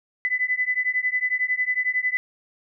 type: beating tone pair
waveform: sine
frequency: 1998 / 2009 Hz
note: B6 / B6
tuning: +20 / +29 cents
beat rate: 11 Hz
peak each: -24 dBFS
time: 0.25-2.17 s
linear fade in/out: 0 ms
effects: none